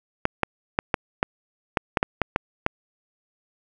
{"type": "clicks", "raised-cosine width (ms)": 0.5, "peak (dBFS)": -4, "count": 11, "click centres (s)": [0.254, 0.433, 0.789, 0.942, 1.229, 1.772, 1.972, 2.029, 2.217, 2.361, 2.664], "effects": []}